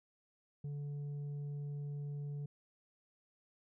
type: tone with tanh clipping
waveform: sine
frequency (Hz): 144.5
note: D3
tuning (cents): -28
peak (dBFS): -40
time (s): 0.64-2.46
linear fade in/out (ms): 5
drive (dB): 4
effects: none